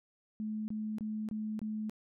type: tone bursts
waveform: sine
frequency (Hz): 215.3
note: A3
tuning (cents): -37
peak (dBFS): -34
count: 5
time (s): 0.4-1.896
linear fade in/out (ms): 0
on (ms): 280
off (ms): 24
effects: none